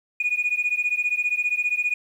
sine beating tone pair, 2450 / 2465 Hz, D#7 / D#7, -27 / -17 cents, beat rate 15 Hz, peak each -23 dBFS, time 0.2-1.94 s, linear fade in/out 5 ms, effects tanh soft clip ceiling -15 dBFS + 9-bit

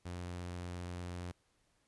sawtooth tone, 88.5 Hz, F2, 23 cents sharp, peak -37 dBFS, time 0.05-1.32 s, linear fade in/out 10 ms, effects pink hiss -75 dBFS RMS until 1.87 s + resampled to 24000 Hz

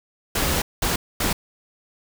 pink noise bursts at uneven times, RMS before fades -22 dBFS, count 3, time 0.35-0.62 / 0.82-0.96 / 1.2-1.33 s, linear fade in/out 5 ms, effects none

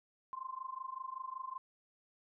sine tone with amplitude modulation, 1046 Hz, C6, 1 cent flat, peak -37 dBFS, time 0.33-1.58 s, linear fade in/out 0 ms, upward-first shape sine, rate 25.3 Hz, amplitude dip 90%, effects none

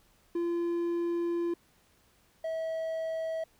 triangle tone pair in turn, 342.7 / 646.9 Hz, F4 / E5, -33 / -33 cents, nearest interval major seventh, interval 1100 cents, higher second, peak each -26 / -29 dBFS, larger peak first, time 0.35-1.54 / 2.44-3.44 s, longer first, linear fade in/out 5 ms, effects pink hiss -66 dBFS RMS until 3.59 s

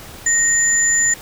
sine tone pair together, 1864.7 / 7040 Hz, A#6 / A8, 0 / 0 cents, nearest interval octave + major seventh, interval 2300 cents, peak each -18 / -14 dBFS, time 0.26-1.14 s, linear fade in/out 5 ms, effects pink hiss -37 dBFS RMS until 1.21 s

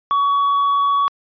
triangle tone, 1127 Hz, C#6, 28 cents sharp, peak -12 dBFS, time 0.11-1.08 s, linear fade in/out 0 ms, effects resampled to 11025 Hz

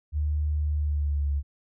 sine tone with pitch glide, 74.9 to 71.15 Hz, D2 to C#2, +35 to +46 cents, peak -23 dBFS, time 0.12-1.43 s, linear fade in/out 50 ms, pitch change -89 cents, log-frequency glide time 0.75-1.32 s, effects none

